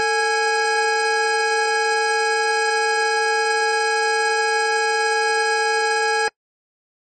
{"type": "tone cluster", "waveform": "square", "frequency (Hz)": [445.7, 837, 1652], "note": ["A4", "G#5", "G#6"], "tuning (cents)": [22, 13, -10], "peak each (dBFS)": -22, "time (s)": [0, 6.28], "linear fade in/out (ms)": 0, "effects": ["noise-tail reverb RT60 0.1 s tail -26 dB re dry", "MP3 32 kbps"]}